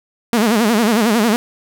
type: tone with vibrato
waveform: sawtooth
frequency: 222.2 Hz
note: A3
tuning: 17 cents sharp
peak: -8 dBFS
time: 0.33-1.36 s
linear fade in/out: 0 ms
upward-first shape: sine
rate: 11 Hz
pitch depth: 150 cents each way
effects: none